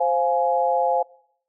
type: chord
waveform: sine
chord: F minor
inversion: second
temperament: just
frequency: 523.8 / 698.5 / 838.1 Hz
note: C5 / F5 / Ab5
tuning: +2 / 0 / +16 cents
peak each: -22 dBFS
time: 0-1.03 s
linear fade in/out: 10 ms
effects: noise-tail reverb RT60 0.7 s tail -24 dB re dry